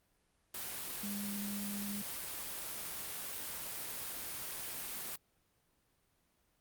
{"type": "tone in noise", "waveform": "sine", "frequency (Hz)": 203.4, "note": "G#3", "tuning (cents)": -36, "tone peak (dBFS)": -39, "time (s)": [1.03, 2.02], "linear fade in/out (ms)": 5, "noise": "white", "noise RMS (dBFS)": -42, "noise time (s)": [0.54, 5.16], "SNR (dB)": 0, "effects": ["pink hiss -75 dBFS RMS until 6.6 s", "Opus 32 kbps"]}